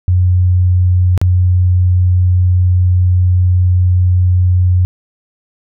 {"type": "tone with dropouts", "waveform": "sine", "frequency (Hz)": 90.5, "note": "F#2", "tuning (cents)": -38, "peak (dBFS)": -7, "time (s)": [0.08, 4.85], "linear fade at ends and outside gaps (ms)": 0, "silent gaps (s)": [1.177, 1.215], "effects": []}